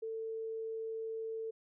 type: tone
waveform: sine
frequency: 446.6 Hz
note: A4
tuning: 26 cents sharp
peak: -37 dBFS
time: 0.02-1.51 s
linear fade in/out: 10 ms
effects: none